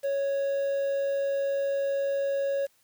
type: tone with quantisation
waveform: triangle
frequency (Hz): 554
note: C#5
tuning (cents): -1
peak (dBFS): -23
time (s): 0.03-2.67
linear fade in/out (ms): 20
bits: 8
effects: white hiss -66 dBFS RMS until 2.83 s